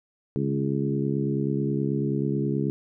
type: harmonic tone with a mistuned harmonic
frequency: 69.3 Hz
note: C#2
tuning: in tune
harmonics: 2 / 3 / 4 / 5 / 6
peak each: -27 / -29 / -30 / -31 / -32 dBFS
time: 0.36-2.7 s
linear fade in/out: 0 ms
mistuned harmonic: 2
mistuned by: +33 cents
effects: none